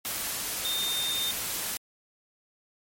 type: tone in noise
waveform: sine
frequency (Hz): 3642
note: A#7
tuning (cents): -41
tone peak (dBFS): -28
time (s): 0.65-1.31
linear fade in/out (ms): 0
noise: white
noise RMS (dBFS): -32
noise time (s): 0.05-1.77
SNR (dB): +1
effects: MP3 64 kbps